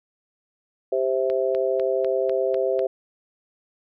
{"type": "harmonic tone", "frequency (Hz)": 131.4, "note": "C3", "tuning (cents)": 8, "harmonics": [3, 4, 5], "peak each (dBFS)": [-24, -23, -26], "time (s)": [0.92, 2.87], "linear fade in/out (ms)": 5}
{"type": "click train", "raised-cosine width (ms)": 0.3, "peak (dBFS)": -22, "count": 7, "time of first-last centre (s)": [1.3, 2.793], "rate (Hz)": 4.02}
{"effects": []}